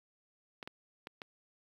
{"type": "clicks", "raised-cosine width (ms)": 0.3, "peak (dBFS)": -27, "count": 4, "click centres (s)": [0.628, 0.675, 1.071, 1.218], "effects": ["high-pass 100 Hz 12 dB/octave", "9-bit"]}